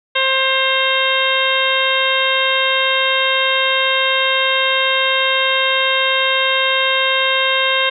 harmonic tone with a mistuned harmonic, 529 Hz, C5, 19 cents sharp, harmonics 1 / 2 / 3 / 4 / 5 / 6 / 7, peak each -21 / -21 / -21 / -21 / -21 / -21 / -21 dBFS, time 0.15-7.9 s, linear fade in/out 10 ms, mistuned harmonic 5, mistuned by +49 cents, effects none

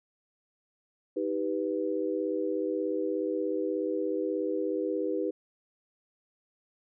sine chord, Eb augmented, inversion none, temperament equal with one note detuned, 315.3 / 392 / 493.9 Hz, Eb4 / G4 / B4, +23 / 0 / 0 cents, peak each -32 dBFS, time 1.16-5.31 s, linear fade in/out 10 ms, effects none

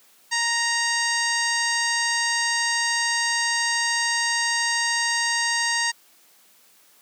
harmonic tone, 933 Hz, A#5, 1 cent sharp, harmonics 1 / 2 / 3 / 4 / 5 / 6 / 7 / 8 / 9, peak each -29 / -24 / -33 / -34 / -28 / -34 / -30 / -41 / -32 dBFS, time 0.31-5.92 s, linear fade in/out 20 ms, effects white hiss -56 dBFS RMS until 7.01 s + high-pass 200 Hz 12 dB/octave

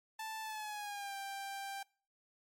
sawtooth tone with pitch glide, 880 to 788.5 Hz, A5 to G5, 0 to +10 cents, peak -37 dBFS, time 0.19-1.83 s, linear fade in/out 5 ms, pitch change -190 cents, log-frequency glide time 0.42-1.15 s, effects noise-tail reverb RT60 0.4 s tail -24 dB re dry + MP3 64 kbps

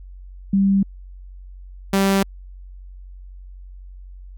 sine / sawtooth tone pair in turn, 196 / 195.28 Hz, G3 / G3, 0 / -6 cents, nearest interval unison, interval 6 cents, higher first, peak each -13 / -11 dBFS, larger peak second, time 0.53-0.83 / 1.93-2.23 s, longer neither, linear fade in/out 5 ms, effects added 46 Hz sine -36 dBFS peak until 4.37 s

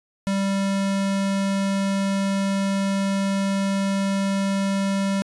square tone, 196 Hz, G3, in tune, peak -21 dBFS, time 0.27-5.22 s, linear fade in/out 0 ms, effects resampled to 24000 Hz

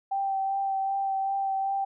sine tone with vibrato, 780 Hz, G5, 9 cents flat, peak -25 dBFS, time 0.11-1.85 s, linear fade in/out 10 ms, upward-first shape sine, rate 2.6 Hz, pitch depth 15 cents each way, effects none

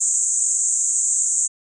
white band-pass noise, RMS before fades -20 dBFS, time 0-1.48 s, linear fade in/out 20 ms, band 6600 to 8200 Hz, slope 96 dB/octave, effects none

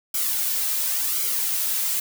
blue noise with flanger, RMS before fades -24 dBFS, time 0.14-2 s, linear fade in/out 5 ms, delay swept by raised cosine 1.1 to 2.8 ms, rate 0.93 Hz, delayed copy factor -0.6, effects none

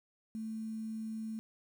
sine tone with quantisation, 220.5 Hz, A3, 4 cents sharp, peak -37 dBFS, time 0.35-1.39 s, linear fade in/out 0 ms, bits 10, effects none

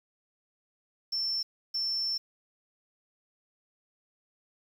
sine tone bursts at uneven times, 5380 Hz, E8, 34 cents sharp, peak -28 dBFS, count 2, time 1.12-1.43 / 1.74-2.18 s, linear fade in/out 10 ms, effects 9-bit

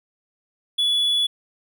triangle tone, 3416 Hz, G#7, 48 cents sharp, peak -16 dBFS, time 0.78-1.27 s, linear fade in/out 10 ms, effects none

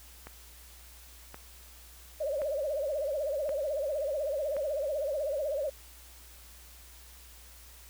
click train, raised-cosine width 0.5 ms, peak -28 dBFS, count 5, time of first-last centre 0.27-4.566 s, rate 0.931 Hz
sine tone with vibrato, 579 Hz, D5, 25 cents flat, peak -29 dBFS, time 2.2-5.7 s, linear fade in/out 10 ms, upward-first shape triangle, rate 16 Hz, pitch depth 170 cents each way
effects added 60 Hz sine -53 dBFS peak until 7.89 s + white hiss -54 dBFS RMS until 7.89 s

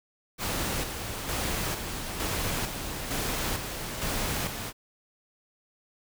pink noise with tremolo, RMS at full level -30 dBFS, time 0.38-4.73 s, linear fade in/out 50 ms, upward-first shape square, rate 1.1 Hz, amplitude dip 45%, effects none

